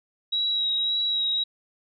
sine tone with vibrato, 3854 Hz, B7, 43 cents flat, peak -22 dBFS, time 0.32-1.44 s, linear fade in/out 10 ms, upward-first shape sine, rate 1.8 Hz, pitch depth 18 cents each way, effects none

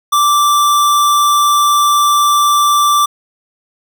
square tone, 1172 Hz, D6, 4 cents flat, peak -9 dBFS, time 0.12-3.06 s, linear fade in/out 10 ms, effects none

